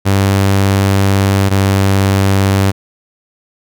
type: tone pair in turn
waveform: sawtooth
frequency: 98 / 97.57 Hz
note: G2 / G2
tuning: 0 / -8 cents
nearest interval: unison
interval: 8 cents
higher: first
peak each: -5 dBFS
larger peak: neither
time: 0.05-1.5 / 1.5-2.72 s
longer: first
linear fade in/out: 20 ms
effects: none